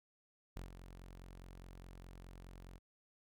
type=tone with ADSR envelope; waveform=sawtooth; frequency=44.83 Hz; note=F1; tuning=46 cents sharp; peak=-39 dBFS; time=0.56-2.79 s; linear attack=6 ms; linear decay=130 ms; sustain=-9 dB; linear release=27 ms; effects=none